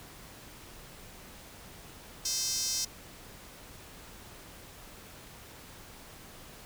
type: tone with high-pass filter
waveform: sawtooth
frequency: 520 Hz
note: C5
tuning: 11 cents flat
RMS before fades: -32 dBFS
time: 2.25-2.85 s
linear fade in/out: 5 ms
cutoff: 5500 Hz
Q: 4
effects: pink hiss -50 dBFS RMS until 6.65 s